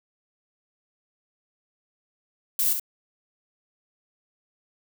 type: noise with echo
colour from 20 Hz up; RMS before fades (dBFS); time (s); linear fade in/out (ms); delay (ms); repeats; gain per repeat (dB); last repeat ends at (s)
violet; -23; 2.59-2.73; 2; 67; 1; -6; 2.797
effects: none